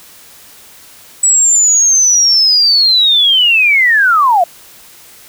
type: linear sweep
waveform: sine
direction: down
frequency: 7902 to 657 Hz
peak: -6 dBFS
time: 1.23-4.44 s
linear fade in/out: 5 ms
effects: white hiss -39 dBFS RMS until 5.28 s